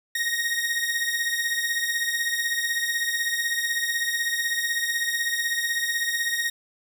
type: beating tone pair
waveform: sawtooth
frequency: 1864.7 / 1880.7 Hz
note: A#6 / A#6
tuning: 0 / +15 cents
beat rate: 16 Hz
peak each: -22 / -25 dBFS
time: 0.15-6.5 s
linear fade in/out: 5 ms
effects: 9-bit